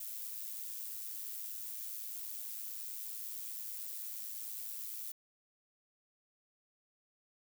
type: noise with amplitude modulation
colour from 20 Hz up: violet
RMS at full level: -41 dBFS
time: 0-5.12 s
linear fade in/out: 5 ms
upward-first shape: sine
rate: 109 Hz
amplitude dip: 50%
effects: none